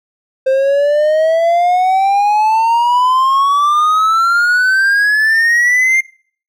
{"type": "exponential sweep", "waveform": "triangle", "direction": "up", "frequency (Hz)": [523.3, 2120], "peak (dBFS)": -7, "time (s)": [0.46, 6.01], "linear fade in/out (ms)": 10, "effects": ["noise-tail reverb RT60 0.5 s tail -23 dB re dry"]}